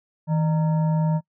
sine tone with frequency modulation, 160 Hz, D#3, 49 cents sharp, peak -18 dBFS, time 0.27-1.21 s, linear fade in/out 50 ms, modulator 765 Hz, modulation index 0.39, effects noise-tail reverb RT60 0.1 s tail -24 dB re dry

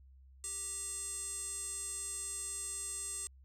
square tone with band-pass filter, 392 Hz, G4, in tune, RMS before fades -41 dBFS, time 0.44-3.27 s, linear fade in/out 0 ms, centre 8100 Hz, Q 9.3, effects added 66 Hz sine -56 dBFS peak until 3.44 s

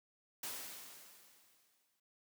white noise with exponential decay, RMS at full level -42 dBFS, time 0.43-2 s, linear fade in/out 5 ms, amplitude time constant 340 ms, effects noise-tail reverb RT60 0.1 s tail -22 dB re dry + high-pass 150 Hz 12 dB/octave

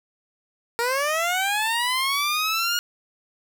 15% pulse linear sweep, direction up, 459.6 to 1439 Hz, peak -15 dBFS, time 0.79-2.79 s, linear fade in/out 0 ms, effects none

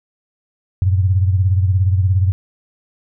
sine beating tone pair, 92.5 / 109.5 Hz, F#2 / A2, 0 / -8 cents, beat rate 17 Hz, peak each -12 / -20 dBFS, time 0.82-2.32 s, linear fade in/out 0 ms, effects none

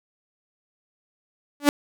sawtooth tone with exponential growth, 288.7 Hz, D4, 30 cents flat, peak -5 dBFS, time 1.6-1.69 s, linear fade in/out 0 ms, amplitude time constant 18 ms, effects none

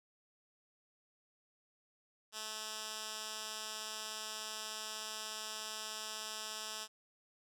10% pulse tone with band-pass filter, 216.7 Hz, A3, 26 cents flat, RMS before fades -44 dBFS, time 2.32-6.88 s, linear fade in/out 50 ms, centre 5800 Hz, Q 0.98, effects none

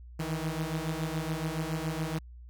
sawtooth beating tone pair, 155.56 / 162.66 Hz, D#3 / E3, 0 / -23 cents, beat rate 7.1 Hz, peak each -30 dBFS, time 0.19-2.19 s, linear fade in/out 10 ms, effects added 60 Hz sine -45 dBFS peak until 2.49 s

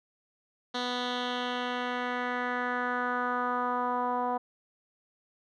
10% pulse tone with low-pass filter sweep, 246.9 Hz, B3, in tune, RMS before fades -31 dBFS, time 0.74-4.38 s, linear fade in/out 10 ms, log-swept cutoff 4100 to 880 Hz, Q 2.8, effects none

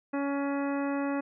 harmonic tone, 280.5 Hz, C#4, 21 cents sharp, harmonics 1 / 2 / 3 / 4 / 5 / 6 / 7 / 9, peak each -29 / -35 / -39 / -41 / -43 / -45 / -46 / -48 dBFS, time 0.13-1.21 s, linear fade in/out 10 ms, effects none

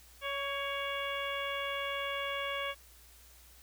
harmonic tone with a mistuned harmonic, 560 Hz, C#5, 18 cents sharp, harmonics 1 / 2 / 3 / 4 / 5 / 6, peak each -39 / -39 / -42 / -40 / -42 / -44 dBFS, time 0.21-2.75 s, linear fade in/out 50 ms, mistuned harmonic 3, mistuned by -30 cents, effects added 60 Hz sine -59 dBFS peak until 3.62 s + white hiss -59 dBFS RMS until 3.62 s

